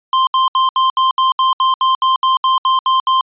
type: tone bursts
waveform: square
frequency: 1046.5 Hz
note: C6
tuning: in tune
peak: -11 dBFS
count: 15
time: 0.13-3.21 s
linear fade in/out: 2 ms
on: 140 ms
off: 70 ms
effects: resampled to 8000 Hz